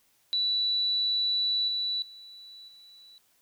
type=tone with level steps; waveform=sine; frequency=3951 Hz; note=B7; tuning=in tune; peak=-24 / -27 / -45 / -50 dBFS; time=0.33-3.18 s; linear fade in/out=0 ms; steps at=1.68 / 2.02 / 2.68 s; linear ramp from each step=2 ms; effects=white hiss -67 dBFS RMS until 3.41 s